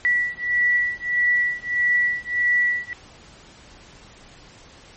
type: beating tone pair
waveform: sine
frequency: 1950 / 1951.6 Hz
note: B6 / B6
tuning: -23 / -21 cents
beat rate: 1.6 Hz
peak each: -21 dBFS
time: 0.05-2.93 s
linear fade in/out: 0 ms
effects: pink hiss -47 dBFS RMS until 4.96 s + MP3 32 kbps